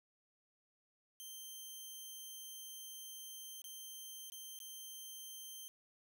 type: tone with dropouts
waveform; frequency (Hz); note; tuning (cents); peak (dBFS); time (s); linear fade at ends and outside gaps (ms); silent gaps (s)
10% pulse; 3136; G7; 0; -40; 1.2-5.68; 0; 3.618-3.642 / 4.299-4.321 / 4.589-4.602
effects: none